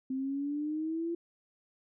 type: exponential sweep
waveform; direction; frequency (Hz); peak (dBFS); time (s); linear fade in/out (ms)
sine; up; 260 to 342.2; -31; 0.1-1.15; 5
effects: none